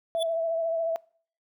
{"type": "tone with vibrato", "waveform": "sine", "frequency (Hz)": 659.3, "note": "E5", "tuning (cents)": 0, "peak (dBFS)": -24, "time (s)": [0.15, 0.96], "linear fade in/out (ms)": 0, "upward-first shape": "triangle", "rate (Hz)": 14, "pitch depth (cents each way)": 32}
{"type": "tone with exponential growth", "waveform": "square", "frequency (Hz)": 3450, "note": "A7", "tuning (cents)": -35, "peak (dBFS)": -27, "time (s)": [0.15, 0.23], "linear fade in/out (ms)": 5, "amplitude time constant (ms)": 16}
{"effects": ["noise-tail reverb RT60 0.5 s tail -25 dB re dry"]}